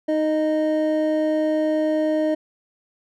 triangle tone pair together, 311.1 / 618.3 Hz, D#4 / D#5, 0 / -11 cents, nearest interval octave, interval 1189 cents, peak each -19 dBFS, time 0.08-2.35 s, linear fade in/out 10 ms, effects none

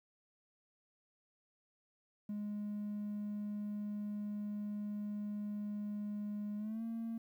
triangle tone with pitch glide, 207.7 to 227.8 Hz, G#3 to A#3, 0 to -40 cents, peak -35 dBFS, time 2.29-7.18 s, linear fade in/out 5 ms, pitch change +160 cents, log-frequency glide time 6.57-6.83 s, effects tanh soft clip ceiling -33 dBFS + 12-bit

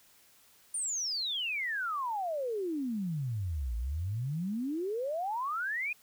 sine exponential two-way sweep, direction down then up, 9397 to 55 to 2522 Hz, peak -31 dBFS, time 0.74-5.93 s, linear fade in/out 5 ms, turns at 3.76 s, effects white hiss -62 dBFS RMS until 6.02 s

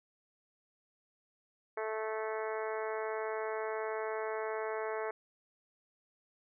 harmonic tone, 218.6 Hz, A3, 11 cents flat, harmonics 2 / 3 / 4 / 5 / 6 / 7 / 8 / 9 / 10, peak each -37 / -41 / -43 / -45 / -47 / -48 / -49 / -50 / -51 dBFS, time 1.77-5.11 s, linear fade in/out 5 ms, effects none

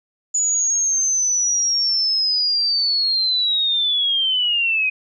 sine linear sweep, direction down, 6940 to 2493 Hz, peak -16 dBFS, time 0.34-4.9 s, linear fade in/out 10 ms, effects none

